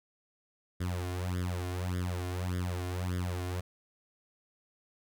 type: tone with flanger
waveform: sawtooth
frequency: 90 Hz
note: F#2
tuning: 47 cents flat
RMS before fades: -34 dBFS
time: 0.8-3.61 s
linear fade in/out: 10 ms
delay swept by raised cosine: 0.58 to 2.88 ms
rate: 1.7 Hz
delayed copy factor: +0.9
effects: none